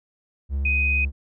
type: tone with vibrato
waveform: triangle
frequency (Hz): 69.3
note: C#2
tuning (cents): 0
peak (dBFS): -20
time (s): 0.49-1.12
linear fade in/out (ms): 50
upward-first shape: sine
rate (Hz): 17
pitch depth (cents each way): 19
type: tone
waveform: sine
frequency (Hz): 2502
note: D#7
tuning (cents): +9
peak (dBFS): -20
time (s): 0.65-1.05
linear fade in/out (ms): 5
effects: none

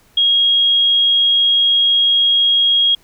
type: tone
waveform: sine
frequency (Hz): 3278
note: G#7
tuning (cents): -23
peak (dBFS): -10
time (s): 0.17-2.95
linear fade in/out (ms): 5
effects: pink hiss -53 dBFS RMS until 3.03 s

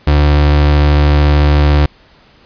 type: tone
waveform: 35% pulse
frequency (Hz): 73.5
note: D2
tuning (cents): +2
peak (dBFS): -5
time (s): 0.07-1.86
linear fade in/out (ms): 5
effects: pink hiss -46 dBFS RMS until 2.45 s + resampled to 11025 Hz

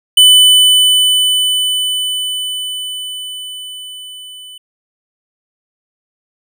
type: tone with level ramp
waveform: square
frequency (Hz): 3000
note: F#7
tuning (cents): +23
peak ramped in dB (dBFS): -3 to -32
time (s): 0.17-4.58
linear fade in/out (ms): 5
effects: none

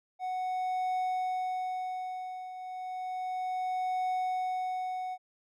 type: tone with tremolo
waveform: triangle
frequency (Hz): 740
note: F#5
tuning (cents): 0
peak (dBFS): -26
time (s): 0.19-5.18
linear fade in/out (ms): 50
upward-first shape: triangle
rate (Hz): 0.32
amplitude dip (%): 75
effects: none

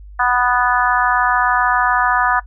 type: harmonic tone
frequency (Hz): 246.9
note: B3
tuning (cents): 0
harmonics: 3 / 4 / 5 / 6 / 7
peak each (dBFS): -19 / -19 / -19 / -19 / -19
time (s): 0.19-2.4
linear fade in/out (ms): 10
effects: noise-tail reverb RT60 0.1 s tail -18 dB re dry + added 50 Hz sine -34 dBFS peak until 2.46 s

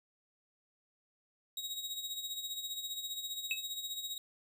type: tone with tremolo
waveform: sawtooth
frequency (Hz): 3800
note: A#7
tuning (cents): +33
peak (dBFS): -33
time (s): 1.57-4.18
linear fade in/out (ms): 2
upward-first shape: sine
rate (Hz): 15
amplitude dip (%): 60
type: tone with exponential decay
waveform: sine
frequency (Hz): 2600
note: E7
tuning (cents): -24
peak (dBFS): -28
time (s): 3.51-3.63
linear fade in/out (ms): 1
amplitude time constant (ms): 25
effects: none

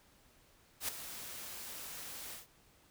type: noise with ADSR envelope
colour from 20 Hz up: white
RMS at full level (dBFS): -35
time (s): 0.8-2.47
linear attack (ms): 84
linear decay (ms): 7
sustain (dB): -11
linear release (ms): 140
effects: pink hiss -66 dBFS RMS until 2.9 s

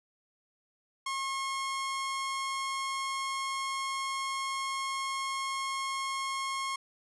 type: tone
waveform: sawtooth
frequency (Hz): 1081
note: C#6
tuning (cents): -44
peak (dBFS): -28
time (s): 1.06-6.76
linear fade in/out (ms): 5
effects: resampled to 24000 Hz

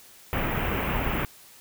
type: band-stop noise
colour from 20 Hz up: pink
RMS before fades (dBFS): -27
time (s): 0.33-1.25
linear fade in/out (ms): 0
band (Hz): 2900 to 15000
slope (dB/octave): 48
effects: white hiss -51 dBFS RMS until 1.6 s

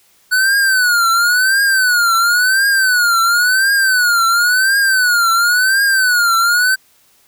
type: tone with vibrato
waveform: square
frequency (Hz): 1480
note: F#6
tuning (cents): 0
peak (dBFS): -11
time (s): 0.31-6.76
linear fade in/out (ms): 20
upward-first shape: triangle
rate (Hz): 0.95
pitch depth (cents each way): 170
effects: white hiss -53 dBFS RMS until 7.27 s

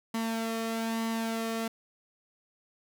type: tone with flanger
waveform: sawtooth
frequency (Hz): 226.1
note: A3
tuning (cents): +47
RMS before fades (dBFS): -32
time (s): 0.14-1.68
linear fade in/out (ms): 5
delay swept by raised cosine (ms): 0.99 to 1.63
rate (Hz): 1.1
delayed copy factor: +0.5
effects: none

